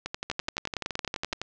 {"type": "two click trains", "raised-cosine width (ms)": 0.2, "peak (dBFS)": [-12, -14], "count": [12, 17], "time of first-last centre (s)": [[0.3, 1.328], [0.06, 1.416]], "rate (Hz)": [10.7, 11.8], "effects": ["low-pass 7000 Hz 12 dB/octave"]}